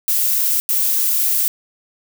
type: noise bursts at uneven times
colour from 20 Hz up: violet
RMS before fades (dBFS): -17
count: 2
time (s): 0.08-0.6 / 0.69-1.48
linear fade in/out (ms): 0
effects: none